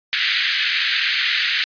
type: band-pass noise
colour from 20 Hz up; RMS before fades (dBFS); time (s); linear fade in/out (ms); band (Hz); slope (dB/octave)
pink; -20; 0.13-1.64; 0; 1600 to 4500; 48
effects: resampled to 11025 Hz